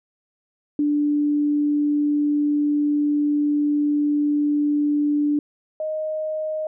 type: tone pair in turn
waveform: sine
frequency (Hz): 293.7 / 622.3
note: D4 / D#5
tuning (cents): 0 / 0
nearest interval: octave + minor second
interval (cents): 1300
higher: second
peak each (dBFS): -17 / -23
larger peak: first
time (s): 0.79-5.39 / 5.8-6.67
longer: first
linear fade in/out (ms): 2
effects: none